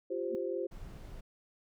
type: chord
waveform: sine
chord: F suspended second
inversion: none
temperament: equal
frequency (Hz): 349.2 / 392 / 523.3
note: F4 / G4 / C5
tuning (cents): 0 / 0 / 0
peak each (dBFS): -37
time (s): 0.1-0.67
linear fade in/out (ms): 10
type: tone with exponential growth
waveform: sine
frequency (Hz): 233.1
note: A#3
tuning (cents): 0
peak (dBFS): -34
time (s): 0.27-0.35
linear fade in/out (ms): 0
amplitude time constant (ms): 16
type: noise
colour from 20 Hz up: brown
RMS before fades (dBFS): -46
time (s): 0.71-1.21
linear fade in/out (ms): 10
effects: none